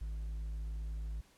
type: tone with hard clipping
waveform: sine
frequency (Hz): 54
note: A1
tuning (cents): -32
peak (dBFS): -38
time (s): 0.01-1.21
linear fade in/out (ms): 5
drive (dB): 3
effects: pink hiss -66 dBFS RMS until 1.37 s + low-pass 12000 Hz 12 dB/octave